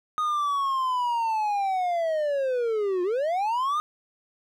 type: linear two-way sweep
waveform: triangle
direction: down then up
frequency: 1244.5 to 349.2 to 1244.5 Hz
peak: -21 dBFS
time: 0.18-3.8 s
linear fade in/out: 0 ms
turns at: 3.03 s
effects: none